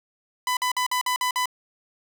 sawtooth tone bursts, 1000 Hz, B5, 21 cents sharp, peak -18 dBFS, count 7, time 0.47-1.457 s, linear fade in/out 2 ms, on 99 ms, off 49 ms, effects none

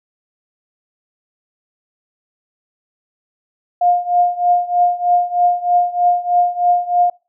sine tone with tremolo, 708 Hz, F5, 23 cents sharp, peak -8 dBFS, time 3.81-7.1 s, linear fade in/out 5 ms, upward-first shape triangle, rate 3.2 Hz, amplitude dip 90%, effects noise-tail reverb RT60 0.3 s tail -24 dB re dry

